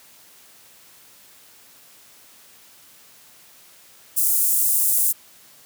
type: high-pass noise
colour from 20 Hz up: pink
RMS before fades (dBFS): -19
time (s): 4.16-5.13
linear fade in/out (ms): 20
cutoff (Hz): 9000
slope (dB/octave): 24
effects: white hiss -50 dBFS RMS until 5.65 s + high-pass 80 Hz 12 dB/octave